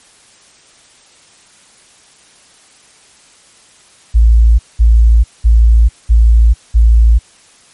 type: tone bursts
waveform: sine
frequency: 56.4 Hz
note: A1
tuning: 44 cents sharp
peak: -3 dBFS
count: 5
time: 4.14-7.19 s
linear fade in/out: 20 ms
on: 450 ms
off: 200 ms
effects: white hiss -45 dBFS RMS until 7.73 s + MP3 48 kbps